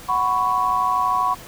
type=chord; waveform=sine; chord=F# suspended fourth; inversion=none; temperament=equal with one note detuned; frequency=740 / 996.4 / 1108.7 Hz; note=F#5 / B5 / C#6; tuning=0 / +15 / 0 cents; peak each=-25 / -21 / -20 dBFS; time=0.08-1.35 s; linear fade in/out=20 ms; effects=pink hiss -40 dBFS RMS until 1.47 s